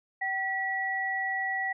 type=tone pair together; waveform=sine; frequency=769 / 1939.7 Hz; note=G5 / B6; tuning=-33 / -32 cents; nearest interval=octave + major third; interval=1601 cents; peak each=-33 / -29 dBFS; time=0.21-1.73 s; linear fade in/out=10 ms; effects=none